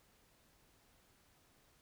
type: silence
effects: pink hiss -70 dBFS RMS until 1.81 s

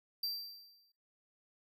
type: tone with exponential decay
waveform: square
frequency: 4699 Hz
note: D8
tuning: in tune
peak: -33 dBFS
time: 0.23-0.92 s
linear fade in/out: 5 ms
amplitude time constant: 150 ms
effects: noise-tail reverb RT60 0.3 s tail -19 dB re dry

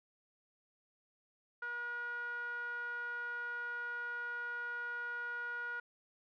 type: tone with low-pass filter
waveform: 5% pulse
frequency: 480 Hz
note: B4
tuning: 49 cents flat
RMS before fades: -41 dBFS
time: 1.62-5.8 s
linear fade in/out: 5 ms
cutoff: 1400 Hz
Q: 8.7
effects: none

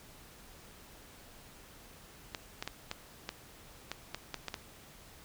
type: clicks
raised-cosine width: 0.2 ms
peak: -19 dBFS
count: 10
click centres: 2.348 / 2.625 / 2.676 / 2.914 / 3.291 / 3.916 / 4.146 / 4.343 / 4.483 / 4.542 s
effects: pink hiss -55 dBFS RMS until 5.24 s

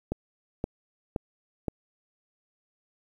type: click train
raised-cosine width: 2 ms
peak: -15 dBFS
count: 4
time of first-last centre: 0.12-1.683 s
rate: 1.92 Hz
effects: 9-bit

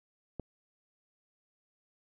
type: click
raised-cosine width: 2 ms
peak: -24 dBFS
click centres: 0.397 s
effects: none

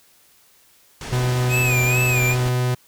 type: low-pass noise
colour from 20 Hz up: pink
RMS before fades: -32 dBFS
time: 1.01-2.49 s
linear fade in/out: 2 ms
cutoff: 8500 Hz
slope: 24 dB/octave
type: tone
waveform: 45% pulse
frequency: 125.1 Hz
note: B2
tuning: 23 cents sharp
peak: -18 dBFS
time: 1.12-2.75 s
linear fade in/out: 10 ms
type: tone with vibrato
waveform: square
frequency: 2489 Hz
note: D#7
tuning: in tune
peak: -20 dBFS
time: 1.49-2.36 s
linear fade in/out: 50 ms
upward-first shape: sine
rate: 2.3 Hz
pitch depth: 91 cents each way
effects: white hiss -55 dBFS RMS until 2.87 s

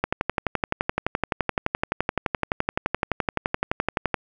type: click train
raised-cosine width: 0.5 ms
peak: -6 dBFS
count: 49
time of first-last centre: 0.04-4.143 s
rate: 11.7 Hz
effects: none

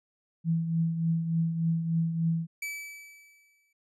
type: tone with tremolo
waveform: sine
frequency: 164.81 Hz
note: E3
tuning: in tune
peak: -22 dBFS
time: 0.44-2.47 s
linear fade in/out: 50 ms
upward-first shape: triangle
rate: 3.4 Hz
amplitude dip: 60%
type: tone with exponential decay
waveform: 45% pulse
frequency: 2302 Hz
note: D7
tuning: 35 cents flat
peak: -31 dBFS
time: 2.62-3.73 s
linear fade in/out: 5 ms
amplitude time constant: 240 ms
effects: resampled to 32000 Hz

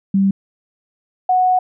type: tone pair in turn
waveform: sine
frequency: 195.2 / 737 Hz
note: G3 / F#5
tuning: -7 / -7 cents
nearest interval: octave + major seventh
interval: 2300 cents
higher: second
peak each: -11 dBFS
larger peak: neither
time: 0.14-0.31 / 1.29-1.59 s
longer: second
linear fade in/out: 5 ms
effects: none

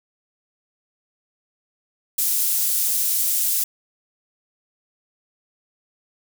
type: high-pass noise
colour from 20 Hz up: pink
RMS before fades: -21 dBFS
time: 2.18-3.64 s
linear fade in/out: 5 ms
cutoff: 10000 Hz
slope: 12 dB/octave
effects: none

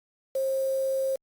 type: tone with quantisation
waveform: sine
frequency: 534 Hz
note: C5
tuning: 35 cents sharp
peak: -24 dBFS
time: 0.35-1.16 s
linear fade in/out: 5 ms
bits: 7
effects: Opus 48 kbps

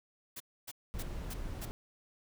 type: noise bursts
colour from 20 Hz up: white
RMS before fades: -44 dBFS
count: 5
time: 0.36-1.655 s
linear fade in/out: 10 ms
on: 43 ms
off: 270 ms
type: noise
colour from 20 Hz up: brown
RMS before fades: -40 dBFS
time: 0.94-1.71 s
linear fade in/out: 0 ms
effects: none

